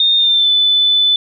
sine tone with pitch glide, 3658 to 3503 Hz, A#7 to A7, -33 to -8 cents, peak -9 dBFS, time 0-1.16 s, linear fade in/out 2 ms, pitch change -75 cents, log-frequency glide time 0.17-0.5 s, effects none

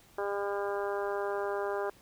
harmonic tone, 201.2 Hz, G3, 45 cents sharp, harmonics 2 / 3 / 4 / 5 / 6 / 7 / 8, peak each -33 / -37 / -39 / -41 / -43 / -44 / -45 dBFS, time 0.18-1.9 s, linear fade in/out 5 ms, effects pink hiss -60 dBFS RMS until 2.01 s

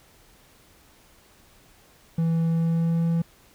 triangle tone with pitch glide, 164.81 to 166.92 Hz, E3 to E3, 0 to +22 cents, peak -18 dBFS, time 2.18-3.22 s, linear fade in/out 5 ms, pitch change +22 cents, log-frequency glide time 2.5-3.07 s, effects pink hiss -56 dBFS RMS until 3.54 s

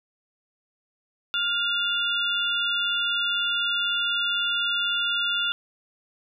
sine tone cluster, 1411 / 2800 / 3502 Hz, F6 / F7 / A7, +17 / +4 / -9 cents, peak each -27 dBFS, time 1.34-5.52 s, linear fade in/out 0 ms, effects none

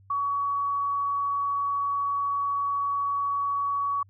sine tone, 1128 Hz, C#6, 30 cents sharp, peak -24 dBFS, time 0.1-4.03 s, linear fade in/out 5 ms, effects added 97 Hz sine -53 dBFS peak until 4.09 s

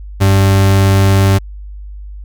40% pulse tone, 97.4 Hz, G2, 11 cents flat, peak -6 dBFS, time 0.2-1.39 s, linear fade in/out 20 ms, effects added 50 Hz sine -26 dBFS peak until 2.24 s

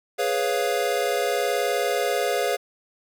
square chord, C# dominant seventh, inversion second, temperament equal, 415.3 / 493.9 / 554.4 / 698.5 Hz, G#4 / B4 / C#5 / E#5, 0 / 0 / 0 / 0 cents, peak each -28 dBFS, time 0.18-2.57 s, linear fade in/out 20 ms, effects none

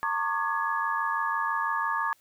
sine tone cluster, 912 / 1108 / 1194 / 1682 Hz, A#5 / C#6 / D6 / G#6, -38 / -1 / +28 / +22 cents, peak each -31 dBFS, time 0.03-2.13 s, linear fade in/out 0 ms, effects white hiss -64 dBFS RMS until 2.2 s

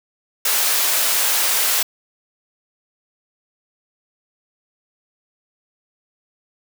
white high-pass noise, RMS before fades -18 dBFS, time 0.45-1.83 s, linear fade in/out 5 ms, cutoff 550 Hz, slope 12 dB/octave, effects none

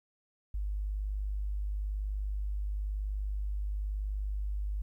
sine tone, 50.5 Hz, G#1, 48 cents flat, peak -31 dBFS, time 0.54-4.82 s, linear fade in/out 5 ms, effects 12-bit

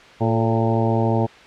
harmonic tone with a mistuned harmonic, 113.9 Hz, A#2, 40 cents flat, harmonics 1 / 2 / 3 / 4 / 5 / 6 / 7 / 8, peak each -20 / -23 / -25 / -26 / -27 / -28 / -28 / -29 dBFS, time 0.2-1.27 s, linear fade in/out 20 ms, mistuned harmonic 4, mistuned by -56 cents, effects white hiss -44 dBFS RMS until 1.46 s + low-pass 3000 Hz 12 dB/octave

